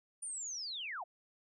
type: linear sweep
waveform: sine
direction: down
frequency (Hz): 9397 to 613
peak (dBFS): -39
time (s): 0.22-1.04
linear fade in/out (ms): 10
effects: none